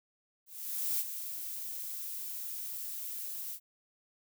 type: noise with ADSR envelope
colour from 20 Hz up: violet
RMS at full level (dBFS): -31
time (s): 0.46-3.6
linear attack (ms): 540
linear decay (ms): 28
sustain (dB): -9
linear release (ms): 72
effects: none